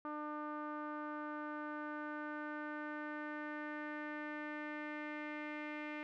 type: tone with low-pass filter sweep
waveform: sawtooth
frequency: 300 Hz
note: D4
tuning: 37 cents sharp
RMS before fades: -44 dBFS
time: 0.05-6.03 s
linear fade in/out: 0 ms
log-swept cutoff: 1200 to 2200 Hz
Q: 3.9
effects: none